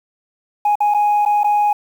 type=tone with dropouts; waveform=sine; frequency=830.6 Hz; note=G#5; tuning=in tune; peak=-10 dBFS; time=0.65-1.73 s; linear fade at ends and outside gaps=5 ms; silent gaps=0.755-0.804 / 0.94-0.945 / 1.252-1.26 / 1.434-1.443 s; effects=tanh soft clip ceiling -10 dBFS + 7-bit